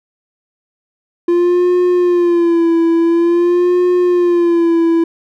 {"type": "tone with vibrato", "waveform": "triangle", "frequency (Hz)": 345.2, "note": "F4", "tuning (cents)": -20, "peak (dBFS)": -7, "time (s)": [1.28, 5.04], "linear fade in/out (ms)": 5, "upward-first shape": "sine", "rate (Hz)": 0.48, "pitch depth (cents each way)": 65, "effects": []}